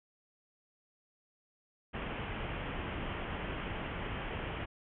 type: low-pass noise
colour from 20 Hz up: pink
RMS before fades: -39 dBFS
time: 1.93-4.66 s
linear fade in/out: 20 ms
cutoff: 3200 Hz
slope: 96 dB/octave
effects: none